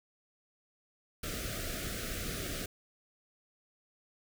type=band-stop noise; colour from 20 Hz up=pink; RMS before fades=-38 dBFS; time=1.23-2.66 s; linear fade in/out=5 ms; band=710 to 1200 Hz; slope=96 dB/octave; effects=none